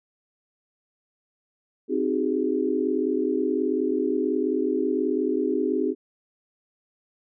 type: chord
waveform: sine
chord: Ab dominant seventh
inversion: first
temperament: equal with one note detuned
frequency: 261.6 / 311.1 / 376.7 / 415.3 Hz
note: C4 / Eb4 / Gb4 / Ab4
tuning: 0 / 0 / +31 / 0 cents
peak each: -27 dBFS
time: 1.88-5.95 s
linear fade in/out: 50 ms
effects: none